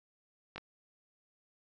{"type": "clicks", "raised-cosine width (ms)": 0.3, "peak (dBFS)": -25, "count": 2, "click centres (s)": [0.56, 0.58], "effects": ["resampled to 16000 Hz"]}